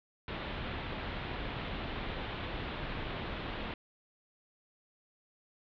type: low-pass noise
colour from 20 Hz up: pink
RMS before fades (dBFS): -39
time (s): 0.28-3.74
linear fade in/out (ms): 2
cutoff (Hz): 3800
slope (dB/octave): 48
effects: none